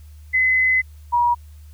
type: tone pair in turn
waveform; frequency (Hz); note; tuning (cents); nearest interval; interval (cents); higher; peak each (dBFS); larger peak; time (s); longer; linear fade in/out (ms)
sine; 2032 / 959; B6 / A#5; +49 / +49; octave + minor second; 1300; first; -14; neither; 0.33-0.82 / 1.12-1.35; first; 20
effects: added 75 Hz sine -39 dBFS peak until 1.73 s + white hiss -58 dBFS RMS until 1.73 s